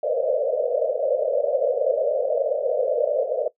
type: band-pass noise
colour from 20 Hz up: white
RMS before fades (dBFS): -22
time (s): 0.03-3.48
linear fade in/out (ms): 5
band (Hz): 470 to 630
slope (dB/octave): 96
effects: noise-tail reverb RT60 0.1 s tail -17 dB re dry